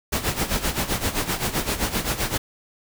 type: noise with tremolo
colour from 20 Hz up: pink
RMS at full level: -22 dBFS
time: 0.12-2.38 s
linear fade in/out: 10 ms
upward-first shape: sine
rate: 7.7 Hz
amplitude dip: 75%
effects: none